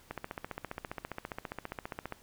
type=click train; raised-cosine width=0.5 ms; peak=-22 dBFS; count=31; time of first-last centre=0.11-2.123 s; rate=14.9 Hz; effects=pink hiss -60 dBFS RMS until 2.22 s